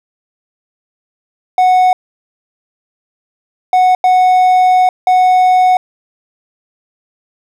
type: tone bursts at uneven times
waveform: triangle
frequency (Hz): 737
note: F#5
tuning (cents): -7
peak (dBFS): -4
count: 4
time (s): 1.58-1.93 / 3.73-3.95 / 4.04-4.89 / 5.07-5.77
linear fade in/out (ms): 2
effects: none